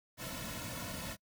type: noise with comb filter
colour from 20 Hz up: pink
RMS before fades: -42 dBFS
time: 0.17-1.17 s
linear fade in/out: 50 ms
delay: 2.5 ms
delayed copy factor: -0.95
effects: noise-tail reverb RT60 0.1 s tail -26 dB re dry